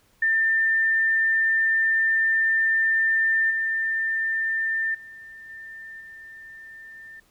sine tone with level steps, 1794 Hz, A6, 33 cents sharp, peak -18 / -22 / -40 / -37 / -40 dBFS, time 0.22-7.2 s, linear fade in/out 5 ms, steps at 3.5 / 4.94 / 5.49 / 6 s, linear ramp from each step 10 ms, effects pink hiss -62 dBFS RMS until 7.3 s

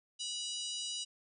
harmonic tone with a mistuned harmonic, 976 Hz, B5, 21 cents flat, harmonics 3 / 4 / 5 / 6 / 7 / 8 / 9, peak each -41 / -43 / -45 / -47 / -48 / -49 / -50 dBFS, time 0.19-1.05 s, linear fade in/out 20 ms, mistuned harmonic 8, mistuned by +63 cents, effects none

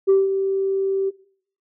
sine tone with ADSR envelope, 388.1 Hz, G4, 17 cents flat, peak -9 dBFS, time 0.07-1.11 s, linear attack 25 ms, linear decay 180 ms, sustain -9 dB, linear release 25 ms, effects noise-tail reverb RT60 0.6 s tail -20 dB re dry + tanh soft clip ceiling -9 dBFS

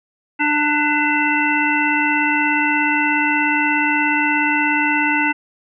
harmonic tone with a mistuned harmonic, 297.2 Hz, D4, 21 cents sharp, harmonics 1 / 3 / 5 / 7 / 9, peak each -21 / -21 / -21 / -21 / -21 dBFS, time 0.39-5.33 s, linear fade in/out 20 ms, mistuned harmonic 7, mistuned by -43 cents, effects none

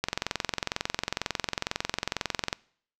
click train, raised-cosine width 0.2 ms, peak -9 dBFS, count 56, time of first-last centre 0.04-2.529 s, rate 22.1 Hz, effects noise-tail reverb RT60 0.6 s tail -24 dB re dry

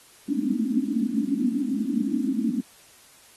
pink band-pass noise, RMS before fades -25 dBFS, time 0.28-2.61 s, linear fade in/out 10 ms, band 210 to 300 Hz, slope 96 dB/octave, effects white hiss -53 dBFS RMS until 3.36 s + AAC 32 kbps

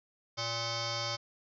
sine tone with frequency modulation, 2210 Hz, C#7, 6 cents flat, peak -32 dBFS, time 0.37-1.17 s, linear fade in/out 20 ms, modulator 465 Hz, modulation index 7.2, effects none

